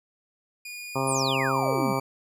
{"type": "tone with pitch glide", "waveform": "sawtooth", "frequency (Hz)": [2442, 2313], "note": ["D#7", "D7"], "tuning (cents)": [-33, -27], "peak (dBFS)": -33, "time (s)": [0.65, 2], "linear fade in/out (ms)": 5, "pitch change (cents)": -94, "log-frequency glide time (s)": [1.48, 1.66]}
{"type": "harmonic tone", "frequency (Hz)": 133.9, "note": "C3", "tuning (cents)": 40, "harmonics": [1, 2, 3, 4, 5, 6, 7, 8, 9], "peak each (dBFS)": [-31, -32, -32, -32, -35, -34, -32, -34, -34], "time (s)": [0.95, 2], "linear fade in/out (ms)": 10}
{"type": "exponential sweep", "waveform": "sine", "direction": "down", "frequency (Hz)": [10490, 176.1], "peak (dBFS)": -27, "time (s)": [1.07, 1.93], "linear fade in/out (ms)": 5}
{"effects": []}